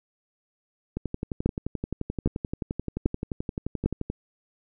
two click trains, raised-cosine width 3 ms, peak -16 / -9 dBFS, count 37 / 4, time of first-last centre 0.97-4.1 / 1.46-3.86 s, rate 11.5 / 1.25 Hz, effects none

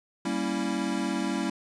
square chord, G diminished seventh, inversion none, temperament equal, 196 / 233.1 / 277.2 / 329.6 Hz, G3 / Bb3 / Db4 / Fb4, 0 / 0 / 0 / 0 cents, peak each -33 / -34 / -33 / -33 dBFS, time 0.25-1.5 s, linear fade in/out 5 ms, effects resampled to 22050 Hz + 10-bit

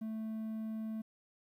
triangle tone, 220 Hz, A3, in tune, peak -35 dBFS, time 0.01-1.02 s, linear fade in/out 10 ms, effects 12-bit

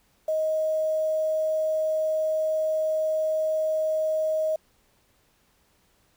sine tone with quantisation, 627 Hz, D#5, 13 cents sharp, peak -22 dBFS, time 0.28-4.56 s, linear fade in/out 5 ms, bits 8, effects pink hiss -65 dBFS RMS until 6.16 s

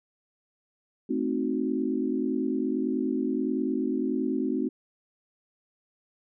sine chord, A diminished seventh, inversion none, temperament equal, 220 / 261.6 / 311.1 / 370 Hz, A3 / C4 / Eb4 / Gb4, 0 / 0 / 0 / 0 cents, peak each -32 / -28 / -31 / -32 dBFS, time 1.09-4.69 s, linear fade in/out 10 ms, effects none

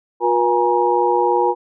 sine tone cluster, 358.6 / 481.8 / 829 / 947 Hz, F4 / B4 / G#5 / A#5, +46 / -43 / -3 / +27 cents, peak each -19 dBFS, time 0.2-1.55 s, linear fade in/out 50 ms, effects none

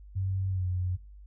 sine tone with pitch glide, 95.5 to 90.92 Hz, G2 to F#2, -45 to -30 cents, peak -27 dBFS, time 0.15-0.97 s, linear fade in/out 20 ms, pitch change -85 cents, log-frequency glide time 0.49-0.65 s, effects noise-tail reverb RT60 0.4 s tail -22 dB re dry + added 50 Hz sine -46 dBFS peak until 1.26 s

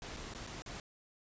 pink noise with dropouts, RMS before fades -45 dBFS, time 0.02-0.8 s, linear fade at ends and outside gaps 1 ms, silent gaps 0.165-0.169 / 0.338-0.348 / 0.466-0.472 / 0.621-0.661 s, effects resampled to 16000 Hz

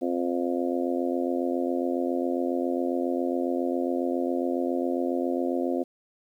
harmonic tone, 87.31 Hz, F2, in tune, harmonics 3 / 4 / 5 / 6 / 7 / 8, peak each -28 / -29 / -39 / -32 / -35 / -36 dBFS, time 0.01-5.84 s, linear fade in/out 20 ms, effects 10-bit

